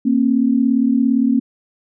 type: tone pair together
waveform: sine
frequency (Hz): 232.7 / 270.2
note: A#3 / C#4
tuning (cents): -3 / -44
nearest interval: minor third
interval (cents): 259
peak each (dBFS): -15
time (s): 0.05-1.4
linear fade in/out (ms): 10
effects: none